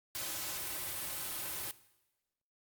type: noise with comb filter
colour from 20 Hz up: white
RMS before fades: -39 dBFS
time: 0.15-1.71 s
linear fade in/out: 0 ms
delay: 4.3 ms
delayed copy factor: -0.65
effects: noise-tail reverb RT60 1.0 s tail -18 dB re dry + Opus 48 kbps